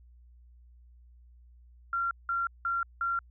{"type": "tone bursts", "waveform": "sine", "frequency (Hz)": 1376, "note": "F6", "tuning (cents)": -26, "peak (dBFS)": -27, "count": 4, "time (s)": [1.93, 3.19], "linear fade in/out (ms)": 2, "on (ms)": 180, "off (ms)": 180, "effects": ["added 60 Hz sine -53 dBFS peak until 3.3 s"]}